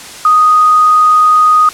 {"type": "tone", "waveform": "sine", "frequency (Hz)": 1244, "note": "D#6", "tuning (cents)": -1, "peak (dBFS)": -4, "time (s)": [0.25, 1.69], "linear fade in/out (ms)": 2, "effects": ["white hiss -29 dBFS RMS until 1.73 s", "low-pass 9000 Hz 12 dB/octave"]}